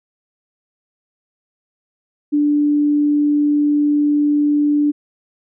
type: tone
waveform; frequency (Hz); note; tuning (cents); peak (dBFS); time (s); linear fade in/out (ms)
sine; 293.7; D4; 0; -12; 2.32-4.92; 20
effects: none